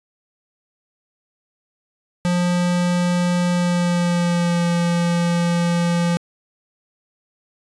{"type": "tone with pitch glide", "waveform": "square", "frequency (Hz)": [176.7, 172.17], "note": ["F3", "F3"], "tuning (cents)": [21, -24], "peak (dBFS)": -17, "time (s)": [2.25, 6.17], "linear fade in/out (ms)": 0, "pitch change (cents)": -45, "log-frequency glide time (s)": [3.5, 4.66], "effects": ["resampled to 22050 Hz"]}